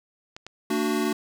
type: clicks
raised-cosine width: 0.2 ms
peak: -22 dBFS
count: 2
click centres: 0.365 / 0.466 s
type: chord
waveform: square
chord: D major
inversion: second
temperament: equal with one note detuned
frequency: 225.7 / 293.7 / 370 Hz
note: A3 / D4 / F#4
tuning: +44 / 0 / 0 cents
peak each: -28 dBFS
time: 0.7-1.13 s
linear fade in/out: 5 ms
effects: none